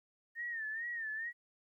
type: tone with vibrato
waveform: sine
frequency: 1820 Hz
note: A#6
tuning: 42 cents flat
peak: -37 dBFS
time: 0.35-1.33 s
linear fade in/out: 50 ms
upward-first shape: sine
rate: 2.3 Hz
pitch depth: 94 cents each way
effects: 13-bit